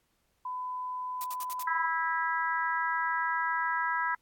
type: tone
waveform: sine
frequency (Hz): 1004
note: B5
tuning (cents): +28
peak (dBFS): -33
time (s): 0.45-1.86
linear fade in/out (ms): 5
type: noise bursts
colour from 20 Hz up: blue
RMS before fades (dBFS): -39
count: 5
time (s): 1.21-1.626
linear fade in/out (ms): 0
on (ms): 32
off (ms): 64
type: harmonic tone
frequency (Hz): 327.1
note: E4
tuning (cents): -13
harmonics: 3 / 4 / 5 / 6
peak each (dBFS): -31 / -34 / -32 / -37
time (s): 1.67-4.15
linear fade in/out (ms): 5
effects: pink hiss -74 dBFS RMS until 4.21 s + AAC 64 kbps